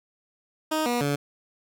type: tone with pitch steps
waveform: 15% pulse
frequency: 312.2 / 241.5 / 143.4 Hz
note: D#4 / B3 / D3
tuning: +6 / -39 / -41 cents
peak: -17 dBFS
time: 0.71-1.16 s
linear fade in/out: 10 ms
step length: 150 ms
effects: none

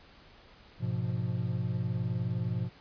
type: chord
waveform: triangle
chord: F diminished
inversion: first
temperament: equal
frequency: 103.83 / 123.47 / 174.61 Hz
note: Ab2 / Cb3 / F3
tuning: 0 / 0 / 0 cents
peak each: -32 / -30 / -34 dBFS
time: 0.79-2.7 s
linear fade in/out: 50 ms
effects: pink hiss -56 dBFS RMS until 2.8 s + resampled to 11025 Hz

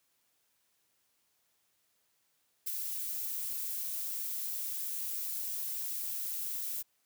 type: noise with ADSR envelope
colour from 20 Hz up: violet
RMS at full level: -34 dBFS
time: 2.66-6.83 s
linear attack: 15 ms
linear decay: 30 ms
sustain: -3 dB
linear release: 21 ms
effects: white hiss -75 dBFS RMS until 7.05 s + high-pass 60 Hz 12 dB/octave

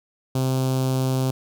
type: tone with notch filter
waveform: sawtooth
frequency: 130.81 Hz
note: C3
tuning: in tune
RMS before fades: -22 dBFS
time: 0.35-1.31 s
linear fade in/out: 5 ms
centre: 1900 Hz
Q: 0.71
effects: none

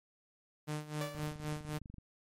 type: tone with tremolo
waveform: sawtooth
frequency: 151.2 Hz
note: D#3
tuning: 49 cents flat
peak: -31 dBFS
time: 0.67-1.79 s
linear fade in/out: 20 ms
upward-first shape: sine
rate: 3.9 Hz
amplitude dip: 80%
type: tone with exponential decay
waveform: sawtooth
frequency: 580 Hz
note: D5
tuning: 22 cents flat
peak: -32 dBFS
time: 1.01-1.44 s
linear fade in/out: 1 ms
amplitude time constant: 93 ms
type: click train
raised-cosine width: 5 ms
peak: -37 dBFS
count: 21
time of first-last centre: 1.15-1.983 s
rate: 24 Hz
effects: MP3 64 kbps

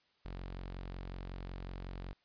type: tone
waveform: sawtooth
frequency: 45.43 Hz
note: F#1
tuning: 31 cents flat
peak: -38 dBFS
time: 0.25-2.13 s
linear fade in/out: 0 ms
effects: white hiss -73 dBFS RMS until 2.24 s + resampled to 11025 Hz

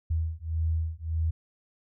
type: beating tone pair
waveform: sine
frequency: 80 / 81.7 Hz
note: D#2 / E2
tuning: +49 / -15 cents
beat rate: 1.7 Hz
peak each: -29 dBFS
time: 0.1-1.31 s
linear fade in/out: 10 ms
effects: none

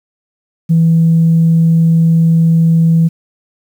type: tone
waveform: sine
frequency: 164.4 Hz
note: E3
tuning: 4 cents flat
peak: -5 dBFS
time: 0.69-3.09 s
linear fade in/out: 20 ms
effects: tanh soft clip ceiling -2 dBFS + 7-bit

